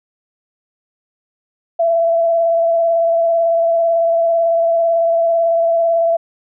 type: tone with vibrato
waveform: sine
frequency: 669 Hz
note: E5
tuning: 25 cents sharp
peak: -11 dBFS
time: 1.79-6.17 s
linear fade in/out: 10 ms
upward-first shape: sine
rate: 18 Hz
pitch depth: 20 cents each way
effects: none